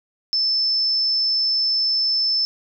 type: tone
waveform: sine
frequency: 5274 Hz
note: E8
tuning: in tune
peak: -17 dBFS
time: 0.33-2.45 s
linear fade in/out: 0 ms
effects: none